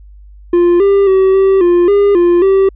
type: tone with pitch steps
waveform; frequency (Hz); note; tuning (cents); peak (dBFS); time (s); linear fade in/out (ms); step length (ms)
triangle; 349 / 397.2 / 381.4 / 386.5 / 350.4 / 404.2 / 348.8 / 387.3; F4 / G4 / G4 / G4 / F4 / G#4 / F4 / G4; -1 / +23 / -47 / -24 / +6 / -47 / -2 / -21; -4; 0.53-2.69; 5; 270
effects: added 50 Hz sine -34 dBFS peak until 2.75 s + resampled to 8000 Hz